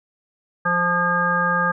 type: harmonic tone with a mistuned harmonic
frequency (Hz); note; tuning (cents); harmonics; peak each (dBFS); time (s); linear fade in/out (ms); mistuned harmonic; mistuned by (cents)
174.61; F3; 0; 1 / 3 / 5 / 7 / 9; -26 / -27 / -27 / -21 / -21; 0.65-1.72; 10; 9; +48
effects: none